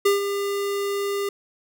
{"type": "tone with ADSR envelope", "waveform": "square", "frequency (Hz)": 401.2, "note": "G4", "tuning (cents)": 40, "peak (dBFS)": -15, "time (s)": [0.05, 1.29], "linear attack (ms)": 9, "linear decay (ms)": 140, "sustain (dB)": -9, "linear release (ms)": 3, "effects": []}